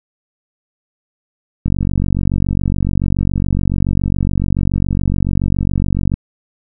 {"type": "click train", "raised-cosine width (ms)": 5, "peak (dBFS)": -4, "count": 212, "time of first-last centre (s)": [1.66, 6.14], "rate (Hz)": 47.1, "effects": []}